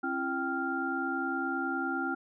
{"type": "tone cluster", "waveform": "sine", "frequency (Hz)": [268.5, 338.2, 782, 1394], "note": ["C4", "E4", "G5", "F6"], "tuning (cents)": [45, 44, -4, -4], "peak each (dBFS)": [-35, -36, -37, -33], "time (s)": [0.03, 2.15], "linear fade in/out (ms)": 10, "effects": []}